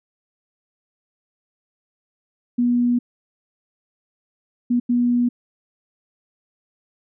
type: tone bursts at uneven times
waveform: sine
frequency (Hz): 242.5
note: B3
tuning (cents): -31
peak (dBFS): -15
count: 3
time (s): 2.58-2.99 / 4.7-4.8 / 4.89-5.29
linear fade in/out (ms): 10
effects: none